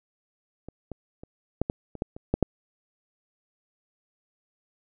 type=clicks; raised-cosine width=2 ms; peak=-26 / -22 / -28 / -10 / -13 / -25 / -13 / -26 / -9 / -6 dBFS; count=10; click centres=0.686 / 0.917 / 1.235 / 1.616 / 1.699 / 1.953 / 2.021 / 2.165 / 2.34 / 2.427 s; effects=none

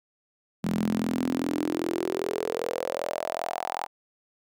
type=tone with high-pass filter sweep; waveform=sawtooth; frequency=42.54 Hz; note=F1; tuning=45 cents flat; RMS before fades=-29 dBFS; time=0.63-3.87 s; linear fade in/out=20 ms; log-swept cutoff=190 to 830 Hz; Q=6.1; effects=none

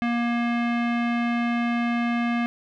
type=tone with low-pass filter; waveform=square; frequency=236.8 Hz; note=A#3; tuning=27 cents sharp; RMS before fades=-24 dBFS; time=0.02-2.46 s; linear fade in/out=0 ms; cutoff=2300 Hz; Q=2.1; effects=none

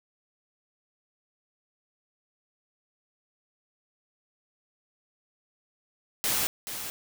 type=noise with echo; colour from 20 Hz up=white; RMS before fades=-27 dBFS; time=6.24-6.47 s; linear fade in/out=0 ms; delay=430 ms; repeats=1; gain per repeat=-9 dB; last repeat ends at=6.9 s; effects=none

